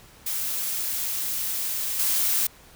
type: noise with level steps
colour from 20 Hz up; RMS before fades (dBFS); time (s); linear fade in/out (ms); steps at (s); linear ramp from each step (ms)
blue; -28 / -23; 0.26-2.47; 5; 1.99; 5
effects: pink hiss -51 dBFS RMS until 2.75 s